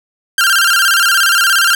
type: tone with vibrato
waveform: sawtooth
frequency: 1480 Hz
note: F#6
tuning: in tune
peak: -5 dBFS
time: 0.38-1.75 s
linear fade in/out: 2 ms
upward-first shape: square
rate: 17 Hz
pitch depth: 110 cents each way
effects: none